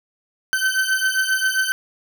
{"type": "beating tone pair", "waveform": "40% pulse", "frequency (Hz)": [1531, 1538.5], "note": ["G6", "G6"], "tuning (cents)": [-41, -33], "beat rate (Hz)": 7.5, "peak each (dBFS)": -20, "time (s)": [0.53, 1.72], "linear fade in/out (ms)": 0, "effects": []}